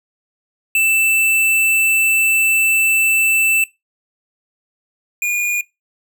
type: tone pair in turn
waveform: square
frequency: 2653 / 2435 Hz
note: E7 / D#7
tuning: +10 / -38 cents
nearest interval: minor second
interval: 148 cents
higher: first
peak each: -13 / -17 dBFS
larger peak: first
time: 0.75-3.64 / 5.22-5.61 s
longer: first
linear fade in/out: 2 ms
effects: noise-tail reverb RT60 0.2 s tail -20 dB re dry